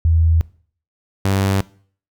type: tone pair in turn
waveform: sine / sawtooth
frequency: 81.7 / 97.44 Hz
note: E2 / G2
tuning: -15 / -10 cents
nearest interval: minor third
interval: 305 cents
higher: second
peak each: -11 dBFS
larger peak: neither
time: 0.05-0.41 / 1.25-1.61 s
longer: neither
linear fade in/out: 0 ms
effects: noise-tail reverb RT60 0.5 s tail -21 dB re dry